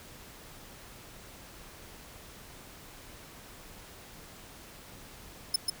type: tone with echo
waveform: sawtooth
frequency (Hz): 5220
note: E8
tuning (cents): -18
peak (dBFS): -20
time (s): 5.54-5.56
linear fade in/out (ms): 5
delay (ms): 140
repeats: 1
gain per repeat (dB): -3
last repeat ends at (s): 5.7
effects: pink hiss -50 dBFS RMS until 5.8 s